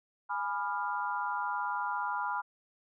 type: chord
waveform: sine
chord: G# diminished seventh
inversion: none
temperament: equal with one note detuned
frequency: 830.6 / 987.8 / 1202.8 / 1396.9 Hz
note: G#5 / B5 / D6 / F6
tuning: 0 / 0 / +41 / 0 cents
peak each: -37 / -34 / -40 / -37 dBFS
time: 0.29-2.42 s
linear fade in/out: 20 ms
effects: none